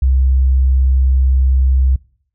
sine tone, 65.41 Hz, C2, in tune, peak -9 dBFS, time 0.02-1.96 s, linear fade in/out 5 ms, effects noise-tail reverb RT60 0.6 s tail -23 dB re dry

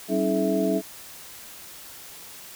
sine tone cluster, 192.3 / 274.3 / 319.6 / 427.2 / 657 Hz, G3 / C#4 / D#4 / G#4 / E5, -33 / -18 / +47 / +49 / -6 cents, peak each -27 dBFS, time 0.08-0.82 s, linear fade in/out 50 ms, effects white hiss -43 dBFS RMS until 2.55 s

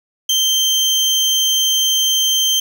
30% pulse tone, 3136 Hz, G7, in tune, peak -10 dBFS, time 0.29-2.6 s, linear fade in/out 5 ms, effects none

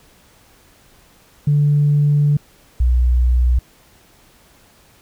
sine tone pair in turn, 146.2 / 61.47 Hz, D3 / B1, -7 / -7 cents, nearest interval octave + minor third, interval 1500 cents, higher first, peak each -10 / -10 dBFS, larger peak neither, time 1.47-2.37 / 2.8-3.59 s, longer first, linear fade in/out 5 ms, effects tanh soft clip ceiling -7 dBFS + pink hiss -51 dBFS RMS until 5.01 s

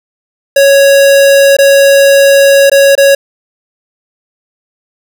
square tone with dropouts, 554.4 Hz, C#5, in tune, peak -3 dBFS, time 0.56-3.15 s, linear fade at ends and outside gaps 5 ms, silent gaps 1.568-1.586 / 2.698-2.716 / 2.953-2.977 s, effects none

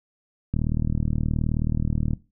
click train, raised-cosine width 5 ms, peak -12 dBFS, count 63, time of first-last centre 0.54-2.134 s, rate 38.9 Hz, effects noise-tail reverb RT60 0.3 s tail -18 dB re dry

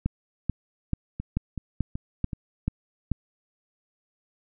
two click trains, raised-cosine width 5 ms, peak -19 / -12 dBFS, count 4 / 8, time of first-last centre 1.2-2.332 / 0.06-3.117 s, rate 2.65 / 2.29 Hz, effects none

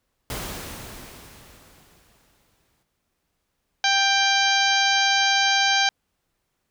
pink noise with exponential decay, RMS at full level -30 dBFS, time 0.3-2.83 s, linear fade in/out 2 ms, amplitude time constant 550 ms
harmonic tone, 788 Hz, G5, 9 cents sharp, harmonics 1 / 2 / 3 / 4 / 5 / 6 / 7 / 8, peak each -23 / -23 / -26 / -25 / -26 / -28 / -32 / -30 dBFS, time 3.84-5.89 s, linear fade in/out 2 ms
effects pink hiss -75 dBFS RMS until 6.7 s

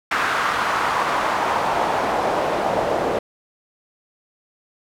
pink noise with band-pass filter sweep, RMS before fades -21 dBFS, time 0.11-3.19 s, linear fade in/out 5 ms, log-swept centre 1400 to 560 Hz, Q 1.9, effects none

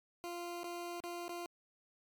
20% pulse tone with dropouts, 347.3 Hz, F4, 10 cents flat, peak -36 dBFS, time 0.24-1.46 s, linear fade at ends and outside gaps 0 ms, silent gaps 0.633-0.642 / 1.003-1.038 / 1.281-1.293 s, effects MP3 96 kbps

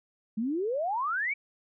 sine exponential sweep, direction up, 207.4 to 2349 Hz, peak -27 dBFS, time 0.37-1.34 s, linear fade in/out 10 ms, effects none

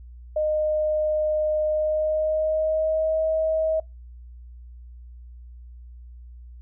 sine tone with pitch glide, 614 to 635.3 Hz, D#5 to D#5, -23 to +36 cents, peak -20 dBFS, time 0.36-3.8 s, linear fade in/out 5 ms, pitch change +59 cents, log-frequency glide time 1.67-3.23 s, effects noise-tail reverb RT60 0.2 s tail -23 dB re dry + added 60 Hz sine -40 dBFS peak until 6.61 s

